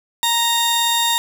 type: tone pair together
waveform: sawtooth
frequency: 932.3 / 3691 Hz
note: A#5 / A#7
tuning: 0 / -18 cents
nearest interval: 2 octaves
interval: 2382 cents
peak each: -15 dBFS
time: 0.23-1.18 s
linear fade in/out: 0 ms
effects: none

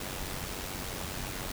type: noise with amplitude modulation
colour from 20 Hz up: pink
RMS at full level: -35 dBFS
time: 0-1.52 s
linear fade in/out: 5 ms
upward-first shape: sine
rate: 93.9 Hz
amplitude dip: 55%
effects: none

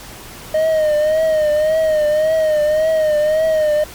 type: tone with vibrato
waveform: triangle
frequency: 619 Hz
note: D#5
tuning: 9 cents flat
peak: -10 dBFS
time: 0.54-3.84 s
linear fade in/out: 5 ms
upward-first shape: triangle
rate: 1.8 Hz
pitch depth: 67 cents each way
effects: pink hiss -35 dBFS RMS until 3.94 s + MP3 96 kbps

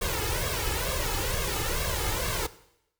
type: noise with flanger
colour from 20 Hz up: pink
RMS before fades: -29 dBFS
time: 0.01-2.47 s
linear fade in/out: 10 ms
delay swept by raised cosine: 1.8 to 2.35 ms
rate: 2.2 Hz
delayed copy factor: +0.85
effects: noise-tail reverb RT60 0.8 s tail -17 dB re dry

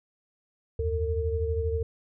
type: tone cluster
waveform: sine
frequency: 77.3 / 89.8 / 452.2 Hz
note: D#2 / F2 / A4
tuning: -11 / +49 / +47 cents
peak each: -28 / -33 / -29 dBFS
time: 0.79-1.83 s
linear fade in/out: 5 ms
effects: none

